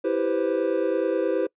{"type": "chord", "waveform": "triangle", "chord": "C major seventh", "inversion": "first", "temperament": "equal", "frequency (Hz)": [329.6, 392, 493.9, 523.3], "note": ["E4", "G4", "B4", "C5"], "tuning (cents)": [0, 0, 0, 0], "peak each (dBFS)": -25, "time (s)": [0.04, 1.47], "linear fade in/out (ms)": 10, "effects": ["noise-tail reverb RT60 0.1 s tail -24 dB re dry", "resampled to 8000 Hz"]}